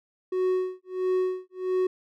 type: tone with tremolo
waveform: triangle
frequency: 370 Hz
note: F#4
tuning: in tune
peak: -19 dBFS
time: 0.32-1.87 s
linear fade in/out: 5 ms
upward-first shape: sine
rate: 1.5 Hz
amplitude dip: 100%
effects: none